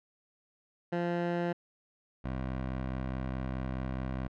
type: tone pair in turn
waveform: 15% pulse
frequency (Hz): 173.2 / 64.75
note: F3 / C2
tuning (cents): -14 / -17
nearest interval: octave + perfect fourth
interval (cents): 1703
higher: first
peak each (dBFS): -23 / -27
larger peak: first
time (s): 0.92-1.53 / 2.24-4.28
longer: second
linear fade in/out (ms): 10
effects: low-pass 2000 Hz 12 dB/octave